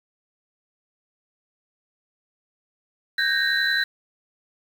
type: tone cluster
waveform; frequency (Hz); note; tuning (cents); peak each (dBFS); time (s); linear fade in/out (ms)
sine; 1544 / 1615 / 1852 / 3990; G6 / G#6 / A#6 / B7; -27 / -49 / -12 / +17; -25; 3.18-3.84; 5
effects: 7-bit